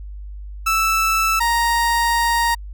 30% pulse tone pair in turn, 1318.5 / 934.9 Hz, E6 / A#5, 0 / +5 cents, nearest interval tritone, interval 595 cents, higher first, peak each -13 dBFS, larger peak neither, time 0.66-1.4 / 1.4-2.55 s, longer second, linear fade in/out 10 ms, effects added 50 Hz sine -30 dBFS peak until 2.73 s

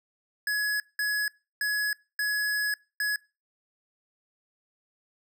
square tone bursts at uneven times, 1686 Hz, G#6, 26 cents sharp, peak -26 dBFS, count 5, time 0.47-0.8 / 0.99-1.28 / 1.61-1.93 / 2.19-2.74 / 3-3.16 s, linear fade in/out 2 ms, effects noise-tail reverb RT60 0.3 s tail -24 dB re dry

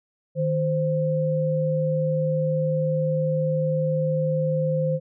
sine tone pair together, 155.5 / 521.1 Hz, D#3 / C5, -1 / -7 cents, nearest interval octave + major sixth, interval 2094 cents, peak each -23 dBFS, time 0.35-5 s, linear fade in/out 50 ms, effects none

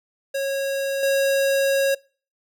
square tone with level steps, 548 Hz, C#5, 20 cents flat, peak -23 / -18 dBFS, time 0.34-1.95 s, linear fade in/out 10 ms, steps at 1.03 s, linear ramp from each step 2 ms, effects noise-tail reverb RT60 0.4 s tail -25 dB re dry

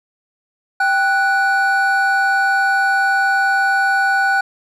triangle tone pair together, 784 / 1478.5 Hz, G5 / F#6, 0 / -2 cents, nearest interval major seventh, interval 1098 cents, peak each -15 / -13 dBFS, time 0.8-4.41 s, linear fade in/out 5 ms, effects none

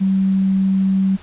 sine tone, 191.9 Hz, G3, 37 cents flat, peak -13 dBFS, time 0-1.17 s, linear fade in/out 20 ms, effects pink hiss -43 dBFS RMS until 1.22 s + resampled to 8000 Hz

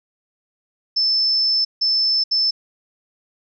sine tone bursts at uneven times, 5274 Hz, E8, in tune, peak -15 dBFS, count 3, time 0.96-1.65 / 1.81-2.24 / 2.31-2.51 s, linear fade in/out 10 ms, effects none

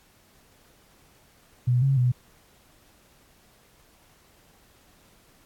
sine tone with pitch steps, 123.5 / 136.1 / 124.4 Hz, B2 / C#3 / B2, 0 / -31 / +13 cents, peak -18 dBFS, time 1.67-2.12 s, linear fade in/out 10 ms, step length 150 ms, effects pink hiss -59 dBFS RMS until 5.45 s + AAC 64 kbps

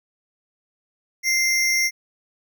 square tone pair together, 2093 / 5588 Hz, C7 / F8, 0 / 0 cents, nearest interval octave + perfect fourth, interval 1700 cents, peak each -20 / -23 dBFS, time 1.23-1.91 s, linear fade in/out 50 ms, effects none

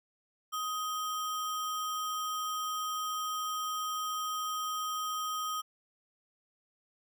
sine tone with sample-and-hold, 1253 Hz, D#6, 12 cents sharp, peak -32 dBFS, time 0.52-5.62 s, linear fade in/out 20 ms, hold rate 4410 Hz, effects none

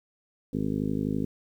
harmonic tone, 51.91 Hz, G#1, in tune, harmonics 1 / 2 / 3 / 4 / 5 / 6 / 7 / 8 / 9, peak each -40 / -37 / -33 / -31 / -30 / -39 / -39 / -39 / -42 dBFS, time 0.53-1.25 s, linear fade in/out 5 ms, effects 10-bit

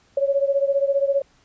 sine beating tone pair, 551 / 566 Hz, C#5 / C#5, -11 / +36 cents, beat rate 15 Hz, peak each -19 / -22 dBFS, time 0.17-1.22 s, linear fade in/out 5 ms, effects pink hiss -59 dBFS RMS until 1.44 s + resampled to 16000 Hz

